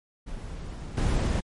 brown noise with level steps, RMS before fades -37 / -24 dBFS, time 0.26-1.41 s, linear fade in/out 20 ms, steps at 0.97 s, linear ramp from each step 5 ms, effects MP3 48 kbps

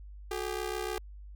sawtooth ring-modulated tone, 398.9 Hz, G4, 30 cents sharp, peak -26 dBFS, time 0.31-0.98 s, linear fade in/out 0 ms, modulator 33.4 Hz, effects added 50 Hz sine -44 dBFS peak until 1.35 s

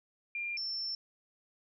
sine tone pair in turn, 2394 / 5374 Hz, D7 / E8, +33 / +33 cents, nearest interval octave + major second, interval 1400 cents, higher second, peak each -34 / -34 dBFS, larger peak neither, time 0.35-0.57 / 0.57-0.95 s, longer second, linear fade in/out 2 ms, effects none

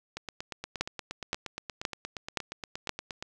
two click trains, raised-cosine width 0.2 ms, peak -19 / -11 dBFS, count 27 / 5, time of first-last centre 0.17-3.225 / 0.81-2.893 s, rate 8.51 / 1.92 Hz, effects none

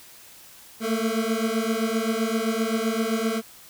25% pulse beating tone pair, 220 / 227.7 Hz, A3 / A#3, 0 / -40 cents, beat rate 7.7 Hz, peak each -22 dBFS, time 0.8-3.42 s, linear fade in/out 50 ms, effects white hiss -48 dBFS RMS until 3.69 s

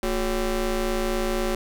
25% pulse ring-modulated tone, 196 Hz, G3, in tune, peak -16 dBFS, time 0.03-1.55 s, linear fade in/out 2 ms, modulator 168 Hz, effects none

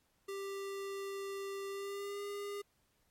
square tone with pitch glide, 393.9 to 405.7 Hz, G4 to G#4, +8 to -41 cents, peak -40 dBFS, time 0.28-2.62 s, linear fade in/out 10 ms, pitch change +51 cents, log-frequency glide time 1.68-2.23 s, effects pink hiss -75 dBFS RMS until 3.1 s + MP3 64 kbps

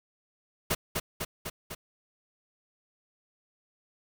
pink noise with echo, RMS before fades -27 dBFS, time 0.7-0.75 s, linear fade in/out 10 ms, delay 250 ms, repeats 4, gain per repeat -3 dB, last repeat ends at 1.75 s, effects none

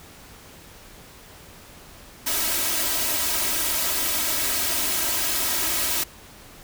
white noise with comb filter, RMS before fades -24 dBFS, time 2.26-6.04 s, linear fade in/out 10 ms, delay 3.1 ms, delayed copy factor +0.8, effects pink hiss -46 dBFS RMS until 6.63 s

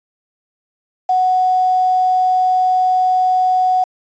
sine tone with quantisation, 740 Hz, F#5, in tune, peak -11 dBFS, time 1.09-3.84 s, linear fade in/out 5 ms, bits 6, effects resampled to 16000 Hz

